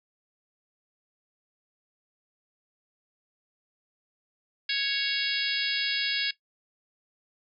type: harmonic tone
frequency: 554.4 Hz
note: C#5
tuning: in tune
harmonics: 3 / 4 / 5 / 6 / 7 / 8 / 9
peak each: -33 / -33 / -33 / -33 / -33 / -33 / -33 dBFS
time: 4.69-6.31 s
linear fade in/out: 5 ms
effects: noise-tail reverb RT60 0.1 s tail -17 dB re dry